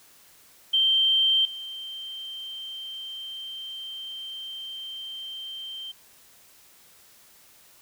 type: tone with level steps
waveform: sine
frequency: 3136 Hz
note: G7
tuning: in tune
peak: -18 / -34 dBFS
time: 0.73-5.92 s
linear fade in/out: 10 ms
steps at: 1.45 s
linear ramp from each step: 2 ms
effects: white hiss -55 dBFS RMS until 7.81 s